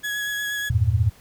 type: tone with vibrato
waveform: 35% pulse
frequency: 1677 Hz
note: G#6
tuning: 16 cents sharp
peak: -23 dBFS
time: 0.03-0.7 s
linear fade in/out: 20 ms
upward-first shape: sine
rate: 8.4 Hz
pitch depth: 14 cents each way
type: chord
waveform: sine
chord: E diminished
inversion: none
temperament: equal with one note detuned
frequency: 82.41 / 98 / 114.21 Hz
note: E2 / G2 / Bb2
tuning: 0 / 0 / -35 cents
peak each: -22 / -22 / -20 dBFS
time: 0.7-1.1 s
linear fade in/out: 5 ms
effects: pink hiss -52 dBFS RMS until 1.2 s